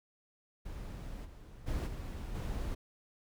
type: noise with level steps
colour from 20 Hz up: brown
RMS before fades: -43 / -51 / -35 / -41 / -37 dBFS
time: 0.65-2.75 s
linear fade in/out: 10 ms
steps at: 1.24 / 1.66 / 1.86 / 2.34 s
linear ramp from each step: 20 ms
effects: none